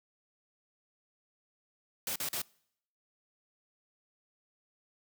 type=noise bursts; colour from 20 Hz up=white; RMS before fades=-35 dBFS; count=3; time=2.07-2.418 s; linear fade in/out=2 ms; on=88 ms; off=42 ms; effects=noise-tail reverb RT60 0.7 s tail -25 dB re dry + high-pass 80 Hz 12 dB/octave